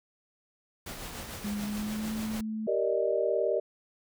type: noise with tremolo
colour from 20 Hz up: pink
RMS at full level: -39 dBFS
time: 0.86-2.41 s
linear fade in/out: 5 ms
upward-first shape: triangle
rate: 6.8 Hz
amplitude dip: 40%
type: tone with pitch glide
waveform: sine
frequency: 206.7 to 218.1 Hz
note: G#3 to A3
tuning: -8 to -15 cents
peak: -31 dBFS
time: 1.44-2.67 s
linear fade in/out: 5 ms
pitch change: +93 cents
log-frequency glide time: 1.65-2.1 s
type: chord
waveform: sine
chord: Eb major seventh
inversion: first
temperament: just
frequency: 388.9 / 466.7 / 583.4 / 622.3 Hz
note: G4 / Bb4 / D5 / Eb5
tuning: -14 / +2 / -12 / 0 cents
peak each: -31 / -30 / -31 / -30 dBFS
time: 2.67-3.6 s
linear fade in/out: 10 ms
effects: none